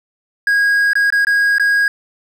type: tone with dropouts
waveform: triangle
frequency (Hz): 1641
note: G#6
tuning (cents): -21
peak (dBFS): -9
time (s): 0.47-1.88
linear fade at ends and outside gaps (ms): 2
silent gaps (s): 0.933-0.954 / 1.103-1.124 / 1.249-1.269 / 1.583-1.597
effects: none